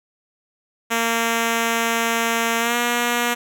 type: tone with pitch glide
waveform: 5% pulse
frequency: 230 to 239.9 Hz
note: A#3 to A#3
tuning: -23 to +50 cents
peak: -7 dBFS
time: 0.9-3.35 s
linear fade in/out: 20 ms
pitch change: +73 cents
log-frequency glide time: 2.59-2.76 s
effects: none